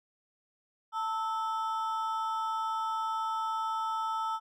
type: ring-modulated tone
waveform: triangle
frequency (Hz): 1100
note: C#6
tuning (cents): -14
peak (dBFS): -25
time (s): 0.92-4.4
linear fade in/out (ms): 50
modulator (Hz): 209
effects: none